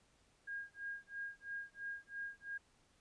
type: tone with tremolo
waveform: sine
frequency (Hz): 1625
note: G#6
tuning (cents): -38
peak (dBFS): -40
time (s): 0.47-2.58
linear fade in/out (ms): 10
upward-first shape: sine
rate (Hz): 3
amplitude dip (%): 100
effects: pink hiss -72 dBFS RMS until 3 s + resampled to 22050 Hz